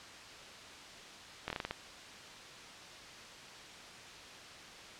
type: slowing click train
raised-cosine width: 0.3 ms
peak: -20 dBFS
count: 7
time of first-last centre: 1.48-1.71 s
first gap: 22 ms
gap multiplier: 1.22
effects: white hiss -50 dBFS RMS until 4.99 s + low-pass 5000 Hz 12 dB/octave